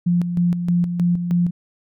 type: tone with tremolo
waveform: sine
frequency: 174.61 Hz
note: F3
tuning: in tune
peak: -14 dBFS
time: 0.06-1.51 s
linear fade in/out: 10 ms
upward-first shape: square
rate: 3.2 Hz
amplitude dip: 55%
effects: none